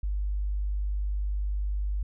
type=tone; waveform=sine; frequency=50 Hz; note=G1; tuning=35 cents sharp; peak=-26 dBFS; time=0.03-2.03 s; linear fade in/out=5 ms; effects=none

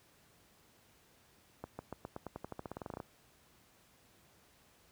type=accelerating click train; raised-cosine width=1 ms; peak=-27 dBFS; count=19; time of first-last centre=1.64-3.001 s; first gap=150 ms; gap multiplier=0.91; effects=pink hiss -66 dBFS RMS until 4.91 s + high-pass 60 Hz 12 dB/octave

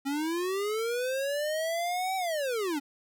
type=linear two-way sweep; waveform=square; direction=up then down; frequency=269.9 to 769 to 269.9 Hz; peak=-29 dBFS; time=0.05-2.8 s; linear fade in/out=20 ms; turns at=2.16 s; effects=none

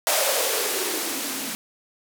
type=noise with band-pass filter sweep; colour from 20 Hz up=violet; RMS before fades=-25 dBFS; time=0.07-1.55 s; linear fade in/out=0 ms; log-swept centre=640 to 220 Hz; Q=5.7; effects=none

